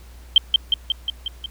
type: tone with echo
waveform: sine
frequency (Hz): 3136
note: G7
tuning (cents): 0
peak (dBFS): -7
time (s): 0.36-0.38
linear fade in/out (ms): 2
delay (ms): 180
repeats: 6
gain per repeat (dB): -3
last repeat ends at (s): 1.46
effects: added 60 Hz sine -40 dBFS peak until 1.5 s + pink hiss -51 dBFS RMS until 1.5 s